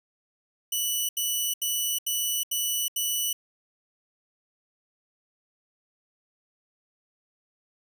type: tone bursts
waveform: 10% pulse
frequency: 2964 Hz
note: F#7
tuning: 2 cents sharp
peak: -17 dBFS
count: 6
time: 0.72-3.33 s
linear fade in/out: 5 ms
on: 370 ms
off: 78 ms
effects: none